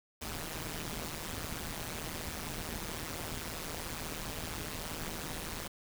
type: noise with amplitude modulation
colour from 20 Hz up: pink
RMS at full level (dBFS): -36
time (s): 0.21-5.68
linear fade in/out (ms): 10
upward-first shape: sine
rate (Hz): 159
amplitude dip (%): 95
effects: none